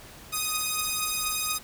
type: beating tone pair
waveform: 5% pulse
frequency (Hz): 1244.5 / 1248.7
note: D#6 / D#6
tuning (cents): 0 / +6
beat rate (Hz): 4.2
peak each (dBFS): -20 / -16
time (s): 0.32-1.59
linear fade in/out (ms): 20
effects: pink hiss -47 dBFS RMS until 1.63 s